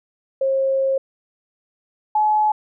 sine tone pair in turn, 537 / 852.4 Hz, C5 / G#5, +45 / +45 cents, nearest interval minor sixth, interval 800 cents, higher second, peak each -16 / -14 dBFS, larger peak second, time 0.41-0.98 / 2.15-2.52 s, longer first, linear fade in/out 5 ms, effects none

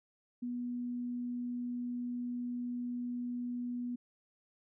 sine tone, 243.9 Hz, B3, 21 cents flat, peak -35 dBFS, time 0.42-3.96 s, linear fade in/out 10 ms, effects none

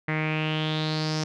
sawtooth tone with low-pass filter sweep, 155.56 Hz, D#3, in tune, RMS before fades -27 dBFS, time 0.08-1.24 s, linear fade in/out 5 ms, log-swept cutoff 2000 to 5600 Hz, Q 5.6, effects none

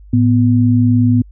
sine tone pair together, 109.98 / 246.9 Hz, A2 / B3, 0 / 0 cents, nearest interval octave + major second, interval 1400 cents, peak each -11 dBFS, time 0.13-1.22 s, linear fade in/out 5 ms, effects added 50 Hz sine -36 dBFS peak until 1.31 s

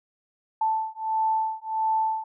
sine beating tone pair, 880 / 881.5 Hz, A5 / A5, 0 / +3 cents, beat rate 1.5 Hz, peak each -26 dBFS, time 0.61-2.24 s, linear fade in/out 5 ms, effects none

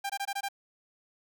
sawtooth tone bursts, 795 Hz, G5, 24 cents sharp, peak -27 dBFS, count 6, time 0.04-0.487 s, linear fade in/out 10 ms, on 57 ms, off 21 ms, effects none

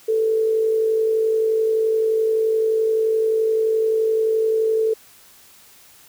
sine tone with amplitude modulation, 442.5 Hz, A4, 10 cents sharp, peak -14 dBFS, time 0.08-4.94 s, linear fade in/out 10 ms, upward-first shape sine, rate 51.6 Hz, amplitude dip 40%, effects white hiss -49 dBFS RMS until 6.08 s

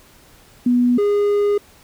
sine / triangle tone pair in turn, 245 / 409.9 Hz, B3 / G#4, -14 / -23 cents, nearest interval major sixth, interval 891 cents, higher second, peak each -12 dBFS, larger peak neither, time 0.66-0.98 / 0.98-1.58 s, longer second, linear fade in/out 5 ms, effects pink hiss -49 dBFS RMS until 1.83 s

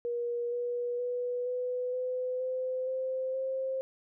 sine tone with pitch steps, 477.3 / 484.2 / 491.3 / 498.4 / 505.7 / 513 / 520.5 / 528.1 Hz, A#4 / B4 / B4 / B4 / B4 / C5 / C5 / C5, +41 / -34 / -9 / +16 / +41 / -34 / -9 / +16 cents, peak -30 dBFS, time 0.05-3.81 s, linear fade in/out 0 ms, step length 470 ms, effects none

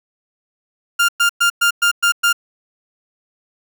30% pulse tone bursts, 1400 Hz, F6, 4 cents sharp, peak -9 dBFS, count 7, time 0.99-2.329 s, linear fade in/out 10 ms, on 97 ms, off 110 ms, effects none

